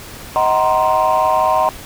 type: chord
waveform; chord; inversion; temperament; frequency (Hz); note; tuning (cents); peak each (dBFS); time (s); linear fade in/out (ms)
sine; C half-diminished seventh; first; just; 627.9 / 753.5 / 941.9 / 1046.5; Eb5 / Gb5 / Bb5 / C6; +16 / +31 / +18 / 0; -16; 0.36-1.69; 0
effects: tanh soft clip ceiling -6 dBFS + pink hiss -34 dBFS RMS until 1.85 s